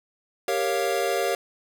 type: chord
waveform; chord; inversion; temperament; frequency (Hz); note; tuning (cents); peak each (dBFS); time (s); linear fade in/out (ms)
square; G half-diminished seventh; none; equal with one note detuned; 394 / 466.2 / 554.4 / 698.5; G4 / Bb4 / Db5 / F5; +9 / 0 / 0 / 0; -29; 0.48-1.35; 2
effects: none